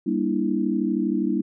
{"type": "chord", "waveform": "sine", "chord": "E half-diminished seventh", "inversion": "first", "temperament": "just", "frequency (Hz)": [197.78, 237.3, 296.7, 329.6], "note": ["G3", "Bb3", "D4", "E4"], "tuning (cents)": [16, 31, 18, 0], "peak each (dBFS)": -26, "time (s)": [0.06, 1.42], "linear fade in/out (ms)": 10, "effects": []}